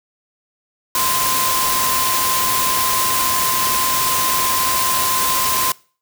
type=tone in noise; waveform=sine; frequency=1038 Hz; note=C6; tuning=14 cents flat; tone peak=-20 dBFS; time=0.95-5.72 s; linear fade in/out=2 ms; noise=white; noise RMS=-19 dBFS; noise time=0.95-5.72 s; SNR=-4 dB; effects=noise-tail reverb RT60 0.4 s tail -23 dB re dry